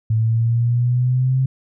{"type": "exponential sweep", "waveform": "sine", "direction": "up", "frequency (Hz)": [110, 132.6], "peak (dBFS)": -14, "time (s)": [0.1, 1.46], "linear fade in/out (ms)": 5, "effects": []}